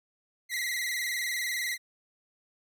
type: tone with vibrato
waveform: sawtooth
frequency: 2005 Hz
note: B6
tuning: 26 cents sharp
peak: -26 dBFS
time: 0.49-1.78 s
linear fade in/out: 50 ms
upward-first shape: square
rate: 20 Hz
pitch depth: 63 cents each way
effects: none